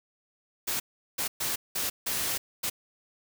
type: noise bursts at uneven times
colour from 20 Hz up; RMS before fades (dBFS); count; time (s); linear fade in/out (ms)
white; -30; 6; 0.67-0.8 / 1.18-1.28 / 1.4-1.56 / 1.75-1.9 / 2.06-2.38 / 2.63-2.7; 10
effects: none